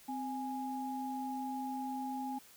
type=tone pair together; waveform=sine; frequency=260 / 829.3 Hz; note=C4 / G#5; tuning=-11 / -3 cents; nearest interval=octave + minor sixth; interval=2008 cents; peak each=-39 / -39 dBFS; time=0.08-2.39 s; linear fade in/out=10 ms; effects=white hiss -59 dBFS RMS until 2.56 s